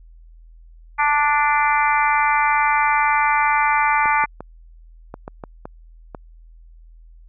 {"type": "harmonic tone", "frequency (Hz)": 293.7, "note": "D4", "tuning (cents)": 0, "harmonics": [3, 4, 5, 6, 7, 8], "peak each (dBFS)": [-18, -21, -24, -27, -23, -25], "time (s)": [0.98, 4.26], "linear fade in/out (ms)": 20}
{"type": "clicks", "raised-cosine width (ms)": 1, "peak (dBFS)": -17, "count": 8, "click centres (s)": [4.057, 4.239, 4.406, 5.141, 5.279, 5.438, 5.655, 6.148]}
{"effects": ["added 41 Hz sine -42 dBFS peak until 7.28 s"]}